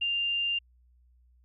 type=tone; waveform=sine; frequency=2794 Hz; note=F7; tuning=in tune; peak=-26 dBFS; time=0.01-0.59 s; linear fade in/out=10 ms; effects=added 61 Hz sine -59 dBFS peak until 1.44 s